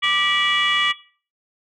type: tone cluster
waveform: sine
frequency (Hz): 1179 / 1944 / 2315 / 2915 / 3369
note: D6 / B6 / D7 / F#7 / G#7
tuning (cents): +6 / -28 / -25 / -26 / +24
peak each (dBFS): -22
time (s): 0.02-0.93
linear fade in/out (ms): 20
effects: noise-tail reverb RT60 0.4 s tail -18 dB re dry + tanh soft clip ceiling -10 dBFS